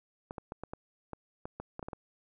clicks, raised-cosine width 1 ms, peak -25 dBFS, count 12, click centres 0.309 / 0.382 / 0.521 / 0.636 / 0.735 / 1.133 / 1.455 / 1.6 / 1.794 / 1.828 / 1.885 / 1.932 s, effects none

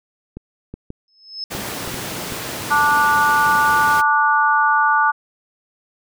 clicks, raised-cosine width 3 ms, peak -18 dBFS, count 7, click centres 0.37 / 0.74 / 0.904 / 1.55 / 1.876 / 1.943 / 2.323 s
sine tone with exponential growth, 5200 Hz, E8, 24 cents flat, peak -22 dBFS, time 1.08-1.44 s, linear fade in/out 1 ms, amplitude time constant 78 ms
pink high-pass noise, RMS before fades -28 dBFS, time 1.5-4.02 s, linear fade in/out 20 ms, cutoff 120 Hz, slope 12 dB/octave
sine chord, D major, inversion second, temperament equal with one note detuned, 880 / 1174.7 / 1459.6 Hz, A5 / D6 / F#6, 0 / 0 / -24 cents, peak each -17 dBFS, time 2.7-5.12 s, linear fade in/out 20 ms
effects none

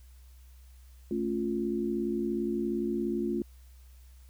sine chord, A augmented, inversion none, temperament equal, 220 / 277.2 / 349.2 Hz, A3 / C#4 / E#4, 0 / 0 / 0 cents, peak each -32 / -35 / -31 dBFS, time 1.11-3.42 s, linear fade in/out 2 ms, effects added 63 Hz sine -50 dBFS peak until 4.29 s + white hiss -65 dBFS RMS until 4.29 s

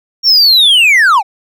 triangle linear sweep, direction down, 5588 to 731 Hz, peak -3 dBFS, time 0.23-1.23 s, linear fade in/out 50 ms, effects none

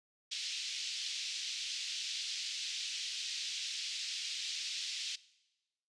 white band-pass noise, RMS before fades -40 dBFS, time 0.31-5.16 s, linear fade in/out 10 ms, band 2700 to 5400 Hz, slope 24 dB/octave, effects noise-tail reverb RT60 1.0 s tail -20 dB re dry + resampled to 22050 Hz

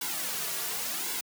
white noise with flanger, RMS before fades -33 dBFS, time 0.01-1.21 s, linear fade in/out 5 ms, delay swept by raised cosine 1.6 to 3.9 ms, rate 0.91 Hz, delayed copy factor -0.8, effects high-pass 200 Hz 12 dB/octave

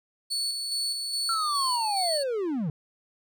35% pulse tone with tremolo, 4435 Hz, C#8, in tune, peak -25 dBFS, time 0.3-2.24 s, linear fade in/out 20 ms, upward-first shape square, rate 2.4 Hz, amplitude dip 35%
triangle linear sweep, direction down, 1370 to 138.59 Hz, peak -24 dBFS, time 1.29-2.7 s, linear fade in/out 2 ms
effects none

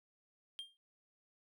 triangle tone with exponential decay, 3200 Hz, G7, 35 cents sharp, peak -37 dBFS, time 0.59-0.77 s, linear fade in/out 0 ms, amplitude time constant 37 ms, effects noise-tail reverb RT60 0.3 s tail -21 dB re dry

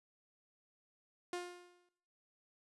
sawtooth tone with exponential decay, 354.4 Hz, F4, 25 cents sharp, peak -33 dBFS, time 1.33-1.89 s, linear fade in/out 2 ms, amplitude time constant 120 ms, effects noise-tail reverb RT60 0.7 s tail -17 dB re dry + resampled to 24000 Hz

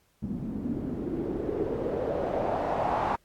white noise with low-pass filter sweep, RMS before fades -30 dBFS, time 0.22-3.16 s, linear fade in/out 10 ms, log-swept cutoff 200 to 920 Hz, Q 3.3, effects pink hiss -68 dBFS RMS until 3.24 s + AAC 64 kbps

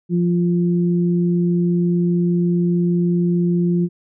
sine tone pair together, 174.1 / 349.2 Hz, F3 / F4, -5 / 0 cents, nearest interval octave, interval 1205 cents, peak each -15 / -22 dBFS, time 0.09-3.89 s, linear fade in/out 50 ms, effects none

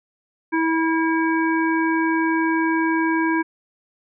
harmonic tone, 324.7 Hz, E4, 26 cents flat, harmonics 1 / 3 / 5 / 7, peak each -19 / -24 / -25 / -30 dBFS, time 0.52-3.43 s, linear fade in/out 20 ms, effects none

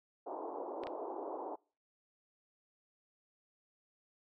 pink band-pass noise, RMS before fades -42 dBFS, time 0.26-1.56 s, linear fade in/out 10 ms, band 310 to 1000 Hz, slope 48 dB/octave
clicks, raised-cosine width 0.3 ms, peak -30 / -28 dBFS, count 2, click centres 0.836 / 0.87 s
effects noise-tail reverb RT60 0.4 s tail -26 dB re dry + MP3 48 kbps

